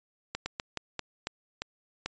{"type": "slowing click train", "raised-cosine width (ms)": 0.2, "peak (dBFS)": -15, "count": 8, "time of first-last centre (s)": [0.35, 2.06], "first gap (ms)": 110, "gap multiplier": 1.26, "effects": ["resampled to 16000 Hz"]}